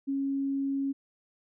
sine tone, 274.7 Hz, C#4, 16 cents flat, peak -27 dBFS, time 0.07-0.93 s, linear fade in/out 20 ms, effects none

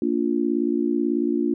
sine chord, Bb major, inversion none, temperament just, 233.1 / 291.4 / 349.6 Hz, Bb3 / D4 / F4, 0 / -13 / +2 cents, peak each -25 / -23 / -24 dBFS, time 0.02-1.54 s, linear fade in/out 2 ms, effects none

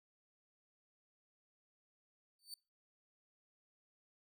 sawtooth tone with exponential growth, 4551 Hz, C#8, 45 cents sharp, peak -40 dBFS, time 2.39-2.54 s, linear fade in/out 2 ms, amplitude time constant 32 ms, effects noise-tail reverb RT60 0.3 s tail -26 dB re dry

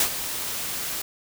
white noise with ADSR envelope, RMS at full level -19 dBFS, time 0-1.02 s, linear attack 3 ms, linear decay 82 ms, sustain -11 dB, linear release 6 ms, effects none

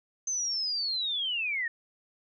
sine linear sweep, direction down, 6272 to 1800 Hz, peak -28 dBFS, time 0.27-1.68 s, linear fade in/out 5 ms, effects none

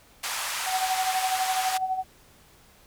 pink band-pass noise, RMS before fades -31 dBFS, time 0.23-1.78 s, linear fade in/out 10 ms, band 810 to 13000 Hz, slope 24 dB/octave
sine tone with tremolo, 752 Hz, F#5, 28 cents sharp, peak -22 dBFS, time 0.65-2.04 s, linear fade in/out 50 ms, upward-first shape sine, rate 12 Hz, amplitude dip 65%
effects pink hiss -56 dBFS RMS until 2.86 s

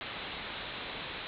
white low-pass noise, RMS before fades -41 dBFS, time 0.01-1.27 s, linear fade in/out 0 ms, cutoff 4000 Hz, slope 96 dB/octave, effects none

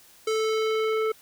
square tone with low-pass filter sweep, 438.7 Hz, A4, 5 cents flat, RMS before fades -25 dBFS, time 0.27-1.12 s, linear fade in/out 5 ms, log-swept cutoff 7700 to 1800 Hz, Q 1.1, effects white hiss -54 dBFS RMS until 1.21 s

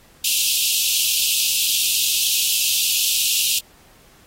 pink high-pass noise, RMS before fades -20 dBFS, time 0.24-3.59 s, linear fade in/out 5 ms, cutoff 2600 Hz, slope 96 dB/octave, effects pink hiss -52 dBFS RMS until 4.26 s + AAC 48 kbps

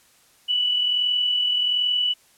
sine tone with amplitude modulation, 2960 Hz, F#7, in tune, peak -17 dBFS, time 0.48-2.14 s, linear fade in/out 20 ms, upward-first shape sine, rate 41.3 Hz, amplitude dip 40%, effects white hiss -57 dBFS RMS until 2.37 s + low-pass 12000 Hz 12 dB/octave

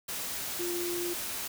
sine tone in noise, 349.2 Hz, F4, in tune, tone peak -32 dBFS, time 0.59-1.14 s, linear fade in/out 10 ms, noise white, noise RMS -36 dBFS, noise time 0.08-1.48 s, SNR +1 dB, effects none

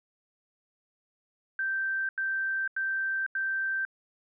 sine tone bursts, 1563 Hz, G6, 6 cents flat, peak -27 dBFS, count 4, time 1.59-3.851 s, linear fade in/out 2 ms, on 500 ms, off 87 ms, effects none

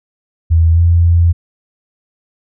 sine tone with pitch glide, 82.2 to 85.15 Hz, E2 to F2, -4 to -43 cents, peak -6 dBFS, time 0.5-1.33 s, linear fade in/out 20 ms, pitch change +61 cents, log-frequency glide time 0.73-0.8 s, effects none

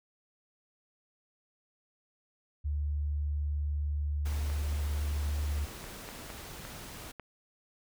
sine tone, 73.42 Hz, D2, in tune, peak -29 dBFS, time 2.64-5.66 s, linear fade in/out 20 ms
pink noise, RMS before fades -45 dBFS, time 4.25-7.12 s, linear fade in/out 10 ms
clicks, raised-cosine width 0.5 ms, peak -28 dBFS, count 6, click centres 4.5 / 5.841 / 6.089 / 6.302 / 6.651 / 7.197 s
effects none

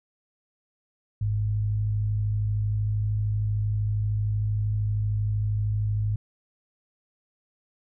sine tone pair together, 52.57 / 105.5 Hz, G#1 / G#2, +22 / +28 cents, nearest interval octave, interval 1206 cents, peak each -32 / -23 dBFS, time 1.21-6.16 s, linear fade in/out 5 ms, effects none

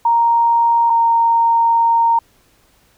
sine tone pair in turn, 932 / 924.5 Hz, A#5 / A#5, -1 / -15 cents, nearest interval unison, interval 14 cents, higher first, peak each -10 dBFS, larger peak neither, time 0.05-0.9 / 0.9-2.19 s, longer second, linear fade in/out 5 ms, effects pink hiss -55 dBFS RMS until 2.97 s

